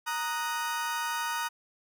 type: chord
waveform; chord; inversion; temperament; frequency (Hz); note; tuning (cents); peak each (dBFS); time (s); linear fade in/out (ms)
35% pulse; D# minor; second; equal; 932.3 / 1244.5 / 1480; A#5 / D#6 / F#6; 0 / 0 / 0; -31 / -34 / -34; 0.06-1.49; 20
effects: none